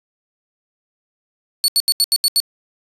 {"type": "tone bursts", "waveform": "sawtooth", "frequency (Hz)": 4435, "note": "C#8", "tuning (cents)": 0, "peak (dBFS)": -9, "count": 7, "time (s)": [1.64, 2.401], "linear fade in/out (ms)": 0, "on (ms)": 41, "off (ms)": 79, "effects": ["resampled to 32000 Hz"]}